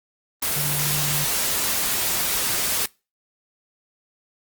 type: tone in noise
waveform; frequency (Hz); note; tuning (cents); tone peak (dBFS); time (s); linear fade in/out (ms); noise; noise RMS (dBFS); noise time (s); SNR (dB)
sine; 146.83; D3; 0; -27; 0.56-1.25; 5; white; -23; 0.42-2.86; -7
effects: noise-tail reverb RT60 0.3 s tail -25 dB re dry + Opus 24 kbps